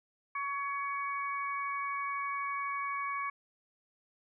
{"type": "harmonic tone", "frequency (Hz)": 561, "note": "C#5", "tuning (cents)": 21, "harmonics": [2, 3, 4], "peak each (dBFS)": [-34, -44, -39], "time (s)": [0.35, 3.3], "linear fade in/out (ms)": 5, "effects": []}